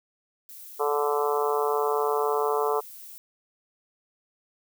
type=noise; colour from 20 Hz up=violet; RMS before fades=-44 dBFS; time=0.49-3.18 s; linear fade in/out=0 ms
type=harmonic tone; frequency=146 Hz; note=D3; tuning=10 cents flat; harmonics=3 / 4 / 5 / 6 / 7 / 8 / 9; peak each=-25 / -35 / -31 / -32 / -31 / -32 / -36 dBFS; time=0.79-2.81 s; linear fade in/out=20 ms
effects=none